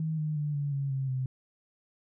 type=tone with pitch steps; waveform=sine; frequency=158.4 / 153.27 / 148.31 / 143.5 / 138.85 / 134.36 / 130.01 Hz; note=D#3 / D#3 / D3 / D3 / C#3 / C3 / C3; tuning=+31 / -26 / +17 / -40 / +3 / +46 / -11 cents; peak=-28 dBFS; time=0-1.26 s; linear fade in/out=2 ms; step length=180 ms; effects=none